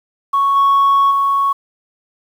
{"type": "tone with level steps", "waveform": "sine", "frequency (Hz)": 1108.7, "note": "C#6", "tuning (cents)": 0, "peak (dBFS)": [-10, -7, -11], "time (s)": [0.33, 1.53], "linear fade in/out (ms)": 10, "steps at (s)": [0.55, 1.1], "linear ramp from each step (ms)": 20, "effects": ["tanh soft clip ceiling -7 dBFS", "7-bit"]}